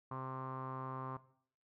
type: tone with low-pass filter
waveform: sawtooth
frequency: 131.1 Hz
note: C3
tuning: 4 cents sharp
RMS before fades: -43 dBFS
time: 0.11-1.17 s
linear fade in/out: 5 ms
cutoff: 1100 Hz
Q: 8.7
effects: noise-tail reverb RT60 0.6 s tail -17 dB re dry